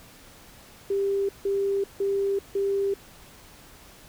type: tone bursts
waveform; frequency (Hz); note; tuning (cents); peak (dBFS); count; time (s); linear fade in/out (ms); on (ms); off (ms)
sine; 395.9; G4; +17; -22; 4; 0.9-2.94; 5; 390; 160
effects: pink hiss -50 dBFS RMS until 4.08 s